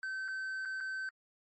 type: tone with dropouts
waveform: triangle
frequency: 1540 Hz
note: G6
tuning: 31 cents flat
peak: -34 dBFS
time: 0.03-1.09 s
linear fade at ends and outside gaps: 1 ms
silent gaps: 0.281-0.284 / 0.652-0.656 / 0.804-0.808 s
effects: MP3 32 kbps